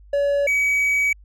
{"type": "tone pair in turn", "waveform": "triangle", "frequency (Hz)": [568, 2272], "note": ["C#5", "C#7"], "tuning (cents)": [42, 42], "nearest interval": "2 octaves", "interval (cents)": 2400, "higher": "second", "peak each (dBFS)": -15, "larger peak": "neither", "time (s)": [[0.13, 0.47], [0.47, 1.13]], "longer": "second", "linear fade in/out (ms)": 5, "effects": ["added 50 Hz sine -44 dBFS peak until 1.24 s"]}